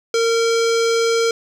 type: tone with low-pass filter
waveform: square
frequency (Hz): 459.3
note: A#4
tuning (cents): -26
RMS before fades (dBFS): -17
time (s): 0.14-1.31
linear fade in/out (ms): 2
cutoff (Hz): 6000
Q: 2.3
effects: 7-bit